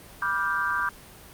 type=chord; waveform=sine; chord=G dominant seventh; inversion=first; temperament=just; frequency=980 / 1176 / 1411.2 / 1568 Hz; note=B5 / D6 / F6 / G6; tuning=-14 / +2 / +18 / 0 cents; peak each=-32 / -28 / -31 / -27 dBFS; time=0.22-0.89 s; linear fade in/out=2 ms; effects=pink hiss -47 dBFS RMS until 1.33 s + Opus 32 kbps